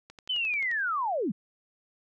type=click train; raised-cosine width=0.2 ms; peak=-29 dBFS; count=8; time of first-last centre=0.1-0.714 s; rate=11.4 Hz
type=linear sweep; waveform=sine; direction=down; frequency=3094 to 160.1 Hz; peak=-26 dBFS; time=0.29-1.32 s; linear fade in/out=10 ms
effects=none